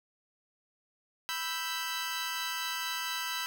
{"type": "chord", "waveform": "15% pulse", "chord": "E minor", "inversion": "second", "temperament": "equal", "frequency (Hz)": [987.8, 1318.5, 1568], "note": ["B5", "E6", "G6"], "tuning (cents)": [0, 0, 0], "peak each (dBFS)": -31, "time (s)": [1.29, 3.46], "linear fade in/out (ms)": 0, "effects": []}